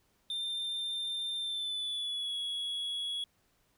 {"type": "tone with pitch glide", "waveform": "triangle", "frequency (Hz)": [3593, 3352], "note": ["A7", "G#7"], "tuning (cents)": [36, 15], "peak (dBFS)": -32, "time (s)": [0.3, 3.24], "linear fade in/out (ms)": 2, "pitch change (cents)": -121, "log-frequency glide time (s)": [1.37, 2.36], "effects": ["pink hiss -72 dBFS RMS until 3.77 s"]}